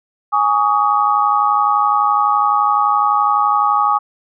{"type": "chord", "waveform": "sine", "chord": "Ab suspended fourth", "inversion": "none", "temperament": "equal with one note detuned", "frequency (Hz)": [830.6, 1132.7, 1244.5], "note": ["Ab5", "Db6", "Eb6"], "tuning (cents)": [0, 37, 0], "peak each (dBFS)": -16, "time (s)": [0.32, 3.99], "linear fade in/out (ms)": 20, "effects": []}